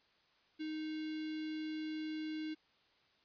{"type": "tone with notch filter", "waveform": "square", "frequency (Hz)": 311.1, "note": "D#4", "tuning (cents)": 0, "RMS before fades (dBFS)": -41, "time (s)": [0.59, 2.55], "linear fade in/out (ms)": 20, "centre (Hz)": 900, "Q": 0.58, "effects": ["white hiss -71 dBFS RMS until 3.24 s", "resampled to 11025 Hz"]}